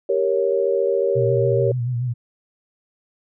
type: chord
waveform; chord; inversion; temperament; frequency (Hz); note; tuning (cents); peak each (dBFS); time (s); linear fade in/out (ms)
sine; G diminished; none; equal; 392 / 466.2 / 554.4; G4 / Bb4 / Db5; 0 / 0 / 0; -21; 0.09-1.72; 5
type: tone with vibrato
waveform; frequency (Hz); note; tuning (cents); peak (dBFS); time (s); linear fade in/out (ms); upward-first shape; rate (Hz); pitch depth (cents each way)
sine; 122.4; B2; -15; -20; 1.15-2.14; 20; sine; 7; 66
effects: none